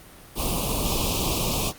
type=band-stop noise; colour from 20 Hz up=pink; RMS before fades=-25 dBFS; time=0.35-1.73 s; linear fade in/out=50 ms; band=1200 to 2400 Hz; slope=96 dB/octave; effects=pink hiss -47 dBFS RMS until 1.78 s + Opus 32 kbps